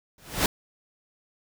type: noise with exponential growth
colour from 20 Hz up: pink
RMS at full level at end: -19 dBFS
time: 0.18-0.46 s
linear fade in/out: 2 ms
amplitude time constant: 60 ms
effects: none